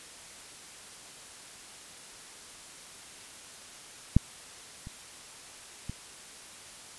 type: clicks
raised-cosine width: 5 ms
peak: -6 / -29 / -23 dBFS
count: 3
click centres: 4.166 / 4.871 / 5.896 s
effects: white hiss -48 dBFS RMS until 6.98 s + resampled to 24000 Hz